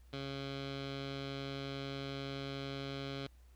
15% pulse tone with low-pass filter, 137.6 Hz, C#3, 12 cents flat, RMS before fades -42 dBFS, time 0.13-3.27 s, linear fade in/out 2 ms, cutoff 3800 Hz, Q 3.4, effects added 61 Hz sine -57 dBFS peak until 3.55 s + pink hiss -72 dBFS RMS until 3.55 s

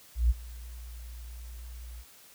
sine tone with ADSR envelope, 59.1 Hz, A#1, 24 cents sharp, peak -18 dBFS, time 0.15-2.05 s, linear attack 150 ms, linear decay 28 ms, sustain -22 dB, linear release 57 ms, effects white hiss -55 dBFS RMS until 2.34 s

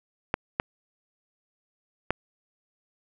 clicks, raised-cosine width 0.5 ms, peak -8 dBFS, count 3, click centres 0.341 / 0.599 / 2.106 s, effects none

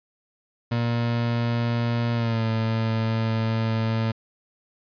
30% pulse tone with pitch glide, 117.9 to 112.19 Hz, A#2 to A2, +20 to +34 cents, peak -19 dBFS, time 0.71-4.12 s, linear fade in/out 10 ms, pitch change -86 cents, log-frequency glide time 2.14-2.43 s, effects resampled to 11025 Hz

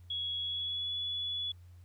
sine tone with pitch glide, 3344 to 3412 Hz, G#7 to G#7, +11 to +46 cents, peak -33 dBFS, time 0.1-1.52 s, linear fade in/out 5 ms, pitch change +35 cents, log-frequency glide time 0.39-0.95 s, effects added 88 Hz sine -51 dBFS peak until 1.84 s + pink hiss -71 dBFS RMS until 1.84 s

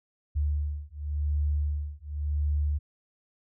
sine beating tone pair, 73.3 / 74.21 Hz, D2 / D2, -3 / +19 cents, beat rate 0.91 Hz, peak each -29 dBFS, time 0.35-2.79 s, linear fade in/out 20 ms, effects none

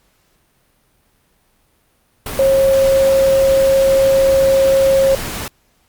sine tone in noise, 540 Hz, C#5, 45 cents flat, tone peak -9 dBFS, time 2.39-5.15 s, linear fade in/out 2 ms, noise pink, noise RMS -25 dBFS, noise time 2.26-5.48 s, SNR +13 dB, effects pink hiss -59 dBFS RMS until 5.88 s + Opus 48 kbps

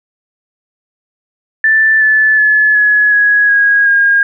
sine tone with pitch steps, 1764 / 1739.7 / 1715.8 / 1692.1 / 1668.8 / 1645.9 / 1623.2 Hz, A6 / A6 / A6 / G#6 / G#6 / G#6 / G#6, +4 / -20 / -44 / +32 / +8 / -16 / -40 cents, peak -6 dBFS, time 1.64-4.23 s, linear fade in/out 2 ms, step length 370 ms, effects none

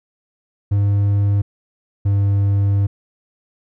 triangle tone pair in turn, 101 / 99.96 Hz, G#2 / G2, -48 / +34 cents, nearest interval unison, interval 18 cents, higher first, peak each -11 dBFS, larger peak neither, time 0.71-1.42 / 2.05-2.87 s, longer second, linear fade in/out 10 ms, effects none

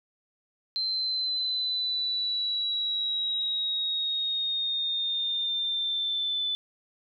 sine exponential sweep, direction down, 4114 to 3500 Hz, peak -26 dBFS, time 0.76-6.55 s, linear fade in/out 0 ms, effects none

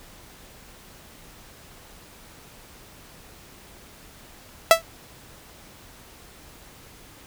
sawtooth tone with exponential decay, 659.3 Hz, E5, in tune, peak -3 dBFS, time 4.71-4.82 s, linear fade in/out 1 ms, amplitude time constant 23 ms, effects pink hiss -48 dBFS RMS until 7.26 s

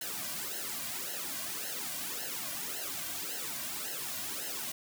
white noise with flanger, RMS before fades -38 dBFS, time 0.01-4.72 s, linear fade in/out 5 ms, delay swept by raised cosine 0.84 to 2.34 ms, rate 1.8 Hz, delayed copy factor -0.95, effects none

